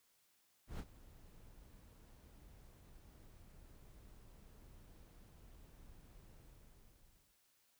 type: noise with ADSR envelope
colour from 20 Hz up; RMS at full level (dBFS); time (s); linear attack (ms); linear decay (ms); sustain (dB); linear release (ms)
brown; -41; 0.67-7.39; 120; 53; -19; 980
effects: white hiss -75 dBFS RMS until 7.79 s